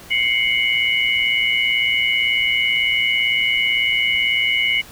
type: tone cluster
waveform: sine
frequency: 2106 / 2224 / 2946 Hz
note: C7 / C#7 / F#7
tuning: +11 / +5 / -8 cents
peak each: -20 dBFS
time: 0.1-4.82 s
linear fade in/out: 20 ms
effects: pink hiss -41 dBFS RMS until 4.91 s